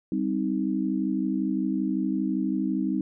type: chord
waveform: sine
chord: C minor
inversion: second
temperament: just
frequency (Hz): 196.22 / 261.6 / 314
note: G3 / C4 / Eb4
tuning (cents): +2 / 0 / +16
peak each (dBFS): -28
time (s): 0.12-3.01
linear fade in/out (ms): 2
effects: none